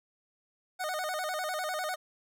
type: tone with vibrato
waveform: 25% pulse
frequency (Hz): 674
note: E5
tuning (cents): +38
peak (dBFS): -28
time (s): 0.79-1.96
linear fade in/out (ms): 20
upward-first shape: square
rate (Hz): 10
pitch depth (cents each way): 160
effects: none